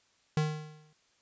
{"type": "tone with exponential decay", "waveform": "square", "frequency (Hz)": 153.3, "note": "D#3", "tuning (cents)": -25, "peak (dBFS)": -24, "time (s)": [0.37, 0.93], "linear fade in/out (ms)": 2, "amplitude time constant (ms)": 120, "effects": ["white hiss -69 dBFS RMS until 1.21 s", "resampled to 16000 Hz"]}